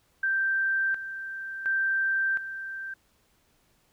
sine tone with tremolo, 1568 Hz, G6, in tune, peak -23 dBFS, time 0.23-2.94 s, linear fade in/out 5 ms, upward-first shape square, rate 0.7 Hz, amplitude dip 70%, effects pink hiss -67 dBFS RMS until 3.92 s

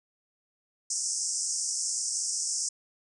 pink band-pass noise, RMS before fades -31 dBFS, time 0.9-2.69 s, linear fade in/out 5 ms, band 5200 to 9100 Hz, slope 96 dB/octave, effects none

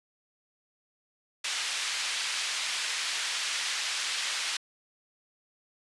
pink band-pass noise, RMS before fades -32 dBFS, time 1.44-4.57 s, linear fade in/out 5 ms, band 2100 to 6400 Hz, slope 12 dB/octave, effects resampled to 24000 Hz

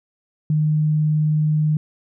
sine tone, 153.1 Hz, D#3, 28 cents flat, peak -15 dBFS, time 0.5-1.77 s, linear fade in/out 2 ms, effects none

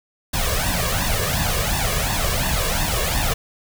pink noise with flanger, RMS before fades -21 dBFS, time 0.33-3.34 s, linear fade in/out 10 ms, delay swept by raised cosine 1.1 to 1.8 ms, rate 2.8 Hz, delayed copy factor +0.8, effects none

